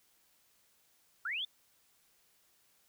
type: linear sweep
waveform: sine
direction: up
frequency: 1304 to 3600 Hz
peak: -34 dBFS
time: 1.25-1.45 s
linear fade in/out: 5 ms
effects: white hiss -70 dBFS RMS until 2.88 s